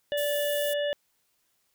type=harmonic tone; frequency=582 Hz; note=D5; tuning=16 cents flat; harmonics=1 / 3 / 5 / 6; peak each=-26 / -36 / -37 / -41 dBFS; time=0.12-0.93 s; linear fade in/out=0 ms
type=high-pass noise; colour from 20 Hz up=white; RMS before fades=-36 dBFS; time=0.17-0.74 s; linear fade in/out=10 ms; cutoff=9100 Hz; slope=12 dB/octave
effects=white hiss -72 dBFS RMS until 1.74 s